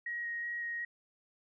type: tone with vibrato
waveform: sine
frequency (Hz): 1887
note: A#6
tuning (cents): +21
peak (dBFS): -35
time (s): 0.06-0.85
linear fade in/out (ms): 5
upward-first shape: square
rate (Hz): 2.7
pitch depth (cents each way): 8
effects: none